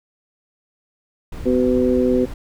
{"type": "noise", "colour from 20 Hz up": "brown", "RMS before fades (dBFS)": -30, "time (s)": [1.32, 2.34], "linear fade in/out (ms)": 5}
{"type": "harmonic tone", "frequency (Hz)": 125.8, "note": "B2", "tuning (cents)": 32, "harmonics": [2, 3, 4], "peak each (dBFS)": [-17, -19, -20], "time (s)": [1.45, 2.26], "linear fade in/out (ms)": 20}
{"effects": []}